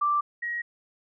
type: tone pair in turn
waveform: sine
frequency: 1174.7 / 1896.2 Hz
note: D6 / A#6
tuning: 0 / +29 cents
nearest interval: minor sixth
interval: 829 cents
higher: second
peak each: -21 / -28 dBFS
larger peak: first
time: 0.01-0.21 / 0.42-0.62 s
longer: neither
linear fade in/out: 10 ms
effects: none